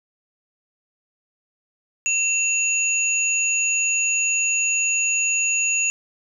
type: tone pair together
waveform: sine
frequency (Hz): 2700 / 6811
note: E7 / G#8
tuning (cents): +41 / +43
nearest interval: octave + major third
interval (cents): 1602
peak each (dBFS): -21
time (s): 2.06-5.9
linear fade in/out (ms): 0
effects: none